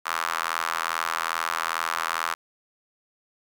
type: tone with high-pass filter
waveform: sawtooth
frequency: 82.41 Hz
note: E2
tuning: in tune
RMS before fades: -28 dBFS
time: 0.05-2.35 s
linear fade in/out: 20 ms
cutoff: 1200 Hz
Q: 3.1
effects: none

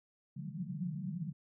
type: band-pass noise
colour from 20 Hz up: white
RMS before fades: -40 dBFS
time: 0.36-1.33 s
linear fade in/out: 10 ms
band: 140 to 200 Hz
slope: 96 dB/octave
effects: none

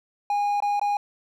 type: tone with dropouts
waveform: triangle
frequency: 819 Hz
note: G#5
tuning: 24 cents flat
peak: -19 dBFS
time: 0.3-0.97 s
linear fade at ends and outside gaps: 2 ms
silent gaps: 0.603-0.623 / 0.796-0.814 s
effects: none

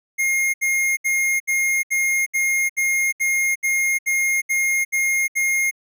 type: tone bursts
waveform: square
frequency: 2136 Hz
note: C7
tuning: 35 cents sharp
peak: -18 dBFS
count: 13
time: 0.18-5.712 s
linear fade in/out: 20 ms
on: 360 ms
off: 71 ms
effects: none

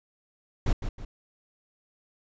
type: noise with echo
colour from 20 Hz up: brown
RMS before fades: -22 dBFS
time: 0.66-0.73 s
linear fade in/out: 5 ms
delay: 160 ms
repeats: 2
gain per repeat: -8 dB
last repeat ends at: 1.05 s
effects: resampled to 16000 Hz

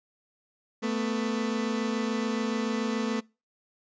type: tone pair together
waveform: 30% pulse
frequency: 221.2 / 248.2 Hz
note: A3 / B3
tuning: +9 / +9 cents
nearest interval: major second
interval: 200 cents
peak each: -26 / -29 dBFS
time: 0.82-3.21 s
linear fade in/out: 20 ms
effects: noise-tail reverb RT60 0.3 s tail -25 dB re dry + resampled to 16000 Hz

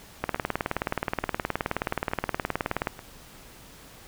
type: two click trains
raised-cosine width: 0.5 ms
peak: -24 / -10 dBFS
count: 4 / 51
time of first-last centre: 0.36-2.992 / 0.24-2.872 s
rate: 1.14 / 19 Hz
effects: pink hiss -49 dBFS RMS until 4.07 s

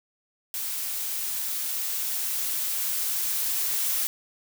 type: noise with level ramp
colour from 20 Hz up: blue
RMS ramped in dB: -31 to -26 dBFS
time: 0.54-4.07 s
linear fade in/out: 0 ms
effects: none

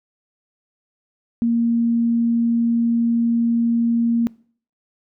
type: tone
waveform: sine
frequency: 233.1 Hz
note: A#3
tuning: in tune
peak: -15 dBFS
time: 1.42-4.27 s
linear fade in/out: 0 ms
effects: noise-tail reverb RT60 0.5 s tail -23 dB re dry

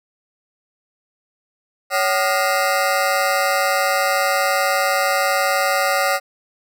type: ring-modulated tone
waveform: 20% pulse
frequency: 659.3 Hz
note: E5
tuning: in tune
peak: -8 dBFS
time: 1.9-6.2 s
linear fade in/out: 50 ms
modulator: 99.4 Hz
effects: none

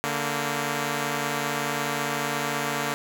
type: tone pair together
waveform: 5% pulse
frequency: 144.89 / 230 Hz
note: D3 / A#3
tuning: -23 / -23 cents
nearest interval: minor sixth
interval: 800 cents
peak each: -17 dBFS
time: 0.04-2.94 s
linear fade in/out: 0 ms
effects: none

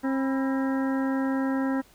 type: harmonic tone with a mistuned harmonic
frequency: 267.6 Hz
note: C4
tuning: 39 cents sharp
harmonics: 1 / 2 / 3 / 4 / 5 / 6 / 7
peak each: -24 / -34 / -38 / -38 / -40 / -40 / -42 dBFS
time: 0.03-1.82 s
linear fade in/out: 20 ms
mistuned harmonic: 4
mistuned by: -140 cents
effects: pink hiss -57 dBFS RMS until 1.94 s

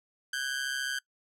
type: ring-modulated tone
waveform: sawtooth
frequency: 1568 Hz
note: G6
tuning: in tune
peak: -24 dBFS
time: 0.33-0.99 s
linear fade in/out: 5 ms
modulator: 67 Hz
effects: noise-tail reverb RT60 0.1 s tail -23 dB re dry + low-pass 11000 Hz 12 dB/octave

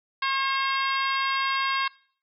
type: harmonic tone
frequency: 539 Hz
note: C#5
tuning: 49 cents flat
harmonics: 2 / 3 / 4 / 5 / 6 / 7 / 8 / 9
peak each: -26 / -30 / -32 / -34 / -36 / -37 / -38 / -39 dBFS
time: 0.22-1.88 s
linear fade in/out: 5 ms
effects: noise-tail reverb RT60 0.5 s tail -22 dB re dry

